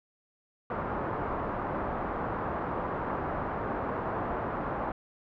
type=low-pass noise; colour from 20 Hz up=white; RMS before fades=-33 dBFS; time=0.7-4.92 s; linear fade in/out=2 ms; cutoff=1200 Hz; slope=24 dB/octave; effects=none